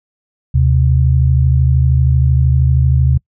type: tone pair together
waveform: sine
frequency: 76.3 / 129.2 Hz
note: D#2 / C3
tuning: -33 / -21 cents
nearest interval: major sixth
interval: 912 cents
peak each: -11 dBFS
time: 0.54-3.18 s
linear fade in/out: 10 ms
effects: noise-tail reverb RT60 0.1 s tail -26 dB re dry